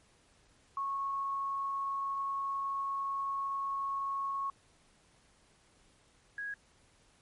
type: tone pair in turn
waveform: sine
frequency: 1100 / 1653.4 Hz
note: C#6 / G#6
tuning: -14 / -8 cents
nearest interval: perfect fifth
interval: 706 cents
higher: second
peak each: -32 / -36 dBFS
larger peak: first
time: 0.77-4.5 / 6.38-6.54 s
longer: first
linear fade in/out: 2 ms
effects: pink hiss -66 dBFS RMS until 7.21 s + MP3 48 kbps